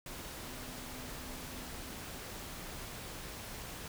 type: tone in noise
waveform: sine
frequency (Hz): 254.2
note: C4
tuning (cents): -50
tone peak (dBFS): -52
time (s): 0.47-1.92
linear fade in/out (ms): 2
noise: pink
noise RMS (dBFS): -45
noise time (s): 0.06-3.88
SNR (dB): -10
effects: none